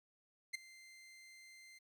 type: tone with ADSR envelope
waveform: sawtooth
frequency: 2085 Hz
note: C7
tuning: 7 cents flat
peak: -32 dBFS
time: 0.53-1.79 s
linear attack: 17 ms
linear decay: 11 ms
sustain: -21 dB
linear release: 15 ms
effects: low-pass 10000 Hz 12 dB/octave + 12-bit